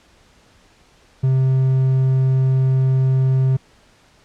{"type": "tone", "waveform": "triangle", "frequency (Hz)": 131.6, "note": "C3", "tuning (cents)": 10, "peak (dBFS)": -11, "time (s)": [1.23, 3.57], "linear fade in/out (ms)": 10, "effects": ["pink hiss -53 dBFS RMS until 4.24 s", "low-pass 7000 Hz 12 dB/octave"]}